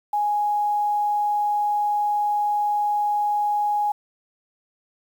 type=tone with quantisation; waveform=sine; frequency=830.6 Hz; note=G#5; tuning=in tune; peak=-19 dBFS; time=0.13-3.92 s; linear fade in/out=5 ms; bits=8; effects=none